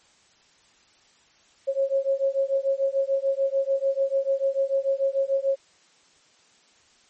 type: beating tone pair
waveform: sine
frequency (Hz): 541 / 547.8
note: C#5 / C#5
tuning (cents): -42 / -21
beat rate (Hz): 6.8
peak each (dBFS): -24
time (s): 1.67-5.56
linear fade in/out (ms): 20
effects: white hiss -59 dBFS RMS until 7.09 s + MP3 32 kbps